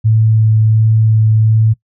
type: tone with vibrato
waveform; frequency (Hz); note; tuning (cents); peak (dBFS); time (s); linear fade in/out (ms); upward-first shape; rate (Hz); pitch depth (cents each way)
sine; 110; A2; 0; -7; 0.04-1.74; 20; sine; 1.4; 9
effects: noise-tail reverb RT60 0.1 s tail -20 dB re dry